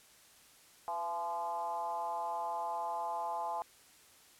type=tone with frequency modulation; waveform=sine; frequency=854 Hz; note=G#5; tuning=48 cents sharp; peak=-34 dBFS; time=0.88-3.62 s; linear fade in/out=0 ms; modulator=177 Hz; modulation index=1.1; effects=white hiss -61 dBFS RMS until 4.39 s + low-pass 12000 Hz 12 dB/octave